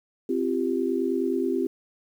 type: chord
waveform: sine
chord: C suspended fourth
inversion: none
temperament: equal with one note detuned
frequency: 261.6 / 342.6 / 392 Hz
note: C4 / F4 / G4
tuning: 0 / -33 / 0 cents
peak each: -27 dBFS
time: 0.29-1.67 s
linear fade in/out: 5 ms
effects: 9-bit